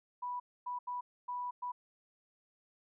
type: tone bursts at uneven times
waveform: sine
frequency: 984 Hz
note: B5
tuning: 7 cents flat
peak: -36 dBFS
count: 5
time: 0.22-0.4 / 0.66-0.79 / 0.87-1.01 / 1.28-1.51 / 1.62-1.72 s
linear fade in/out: 10 ms
effects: none